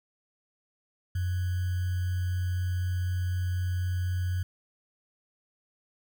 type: tone with sample-and-hold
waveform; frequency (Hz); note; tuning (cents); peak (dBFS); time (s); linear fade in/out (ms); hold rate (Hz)
sine; 90.4; F#2; -40; -26; 1.15-4.43; 5; 1575
effects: none